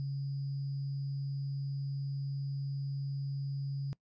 sine tone with sample-and-hold, 138.59 Hz, C#3, in tune, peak -33 dBFS, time 0-3.93 s, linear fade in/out 0 ms, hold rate 4900 Hz, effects noise-tail reverb RT60 0.1 s tail -21 dB re dry + resampled to 16000 Hz

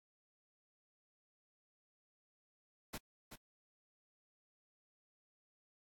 pink noise with echo, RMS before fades -44 dBFS, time 2.93-2.98 s, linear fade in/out 10 ms, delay 380 ms, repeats 1, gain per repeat -8 dB, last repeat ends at 3.36 s, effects AAC 64 kbps

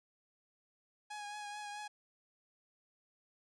sawtooth tone with vibrato, 830.6 Hz, G#5, in tune, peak -39 dBFS, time 1.1-1.88 s, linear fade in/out 10 ms, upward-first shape triangle, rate 4.6 Hz, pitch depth 28 cents each way, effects resampled to 22050 Hz

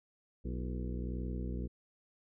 harmonic tone with a mistuned harmonic, 61.74 Hz, B1, in tune, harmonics 1 / 2 / 3 / 4 / 5 / 6 / 7 / 8, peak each -37 / -44 / -43 / -45 / -48 / -52 / -51 / -54 dBFS, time 0.44-1.68 s, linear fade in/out 20 ms, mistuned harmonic 5, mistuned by +110 cents, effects none

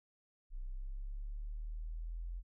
sine linear sweep, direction up, 30.87 to 43.65 Hz, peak -39 dBFS, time 0.5-2.43 s, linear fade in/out 50 ms, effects none

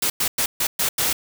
white noise bursts at uneven times, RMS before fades -21 dBFS, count 6, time 0.02-0.1 / 0.2-0.28 / 0.38-0.46 / 0.6-0.67 / 0.79-0.89 / 0.98-1.13 s, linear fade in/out 5 ms, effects none

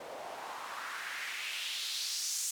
white noise with band-pass filter sweep, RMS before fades -39 dBFS, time 0-2.51 s, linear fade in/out 5 ms, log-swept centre 530 to 7300 Hz, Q 2.3, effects none

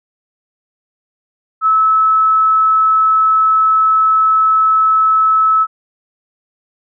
sine tone, 1300 Hz, E6, 24 cents flat, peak -8 dBFS, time 1.61-5.67 s, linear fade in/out 50 ms, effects none

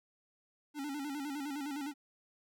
square tone with vibrato, 285.2 Hz, C#4, 49 cents sharp, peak -38 dBFS, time 0.74-1.94 s, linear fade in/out 50 ms, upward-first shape square, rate 9.8 Hz, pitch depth 76 cents each way, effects none

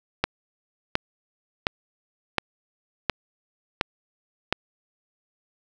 click train, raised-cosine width 0.3 ms, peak -4 dBFS, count 7, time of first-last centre 0.24-4.526 s, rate 1.4 Hz, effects none

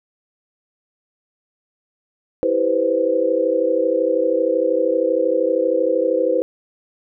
sine chord, C major seventh, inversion first, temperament just, 327 / 392.4 / 490.5 / 523.3 Hz, E4 / G4 / B4 / C5, -14 / +2 / -12 / 0 cents, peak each -23 / -25 / -19 / -19 dBFS, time 2.43-6.42 s, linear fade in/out 0 ms, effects none

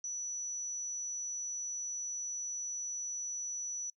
sine tone, 5920 Hz, F#8, in tune, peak -36 dBFS, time 0.04-3.9 s, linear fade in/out 2 ms, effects noise-tail reverb RT60 0.1 s tail -24 dB re dry

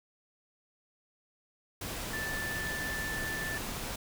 sine tone in noise, 1760 Hz, A6, in tune, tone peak -35 dBFS, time 2.13-3.58 s, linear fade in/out 5 ms, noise pink, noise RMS -38 dBFS, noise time 1.81-3.96 s, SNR 0 dB, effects none

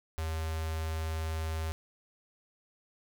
square tone with notch filter, 80.2 Hz, E2, 47 cents flat, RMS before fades -34 dBFS, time 0.18-1.72 s, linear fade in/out 0 ms, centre 200 Hz, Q 0.6, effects none

